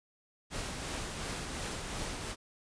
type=noise with tremolo; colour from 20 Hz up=pink; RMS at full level=-37 dBFS; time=0.5-2.36 s; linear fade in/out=50 ms; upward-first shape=triangle; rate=2.8 Hz; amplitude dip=35%; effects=resampled to 22050 Hz